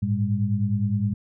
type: tone cluster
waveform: sine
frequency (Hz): 102.4 / 112.1 / 201.5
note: G#2 / A2 / G3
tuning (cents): -24 / +33 / +48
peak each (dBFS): -25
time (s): 0.02-1.14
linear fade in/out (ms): 10
effects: none